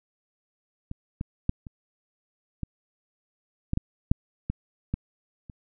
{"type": "clicks", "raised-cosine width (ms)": 5, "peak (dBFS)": [-22, -18, -10, -27, -18, -13, -12, -6, -15, -14, -29], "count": 11, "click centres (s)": [0.914, 1.211, 1.494, 1.668, 2.633, 3.734, 3.774, 4.115, 4.5, 4.94, 5.498], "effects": []}